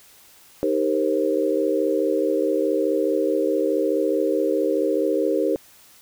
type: chord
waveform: sine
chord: C minor seventh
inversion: first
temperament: equal with one note detuned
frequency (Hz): 311.1 / 392 / 466.2 / 530.9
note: Eb4 / G4 / Bb4 / C5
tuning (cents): 0 / 0 / 0 / +25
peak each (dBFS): -24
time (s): 0.63-5.56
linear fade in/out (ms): 0
effects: white hiss -51 dBFS RMS until 6.01 s